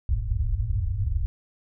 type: low-pass noise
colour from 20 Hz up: white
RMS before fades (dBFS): -25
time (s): 0.09-1.26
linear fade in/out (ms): 0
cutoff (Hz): 110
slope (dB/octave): 96
effects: none